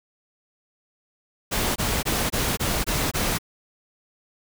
pink noise bursts, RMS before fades -24 dBFS, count 7, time 1.51-3.386 s, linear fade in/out 20 ms, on 250 ms, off 21 ms, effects none

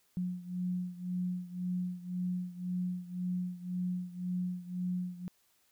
sine beating tone pair, 179.7 / 181.6 Hz, F3 / F#3, +50 / -32 cents, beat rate 1.9 Hz, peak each -35 / -38 dBFS, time 0.17-5.28 s, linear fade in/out 0 ms, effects white hiss -71 dBFS RMS until 5.71 s

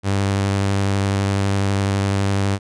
sawtooth tone with vibrato, 98.7 Hz, G2, 12 cents sharp, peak -13 dBFS, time 0.03-2.59 s, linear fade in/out 50 ms, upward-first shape sine, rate 12 Hz, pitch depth 14 cents each way, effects resampled to 22050 Hz

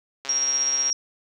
click train, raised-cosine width 0.2 ms, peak -17 dBFS, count 90, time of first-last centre 0.25-0.9 s, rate 137 Hz
sine tone with tremolo, 5620 Hz, F8, 10 cents sharp, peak -19 dBFS, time 0.29-0.93 s, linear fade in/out 2 ms, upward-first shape sine, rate 16 Hz, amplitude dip 30%
effects high-pass 300 Hz 12 dB/octave

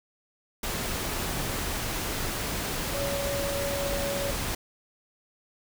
sine tone in noise, 562 Hz, C#5, 24 cents sharp, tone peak -30 dBFS, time 2.94-4.31 s, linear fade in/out 5 ms, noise pink, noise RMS -31 dBFS, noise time 0.63-4.55 s, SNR -2 dB, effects none

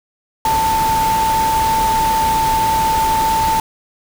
sine tone in noise, 888 Hz, A5, 16 cents sharp, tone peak -13 dBFS, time 0.45-3.6 s, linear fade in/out 2 ms, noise pink, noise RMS -23 dBFS, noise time 0.45-3.6 s, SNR +7 dB, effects none

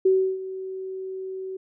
sine tone with ADSR envelope, 378.6 Hz, F#4, 40 cents sharp, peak -14 dBFS, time 0.05-1.57 s, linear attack 8 ms, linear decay 320 ms, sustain -16 dB, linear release 7 ms, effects none

